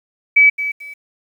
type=tone with echo; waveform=sine; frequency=2290 Hz; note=D7; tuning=44 cents flat; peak=-6 dBFS; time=0.36-0.5 s; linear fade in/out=10 ms; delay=220 ms; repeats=2; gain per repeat=-12 dB; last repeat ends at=0.94 s; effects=8-bit